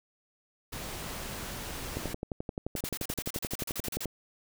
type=noise; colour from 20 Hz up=pink; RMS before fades=-39 dBFS; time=0.72-2.14 s; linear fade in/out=10 ms
type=click train; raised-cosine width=2 ms; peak=-20 dBFS; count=25; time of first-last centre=1.97-4.057 s; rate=11.5 Hz
type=noise bursts; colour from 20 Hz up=white; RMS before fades=-37 dBFS; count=16; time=2.76-4.052 s; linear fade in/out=2 ms; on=47 ms; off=36 ms
effects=none